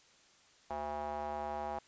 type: tone with band-pass filter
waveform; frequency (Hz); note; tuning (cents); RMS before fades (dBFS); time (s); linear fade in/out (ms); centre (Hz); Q
square; 74.2; D2; +18; -39; 0.7-1.79; 5; 790; 4.4
effects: white hiss -64 dBFS RMS until 1.87 s + resampled to 16000 Hz